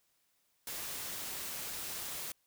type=noise; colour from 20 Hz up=white; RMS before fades=-41 dBFS; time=0.67-2.32 s; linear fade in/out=2 ms; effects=white hiss -75 dBFS RMS until 2.46 s